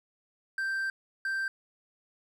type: tone bursts at uneven times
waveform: triangle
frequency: 1568 Hz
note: G6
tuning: in tune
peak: -27 dBFS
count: 2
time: 0.58-0.9 / 1.25-1.48 s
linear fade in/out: 2 ms
effects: none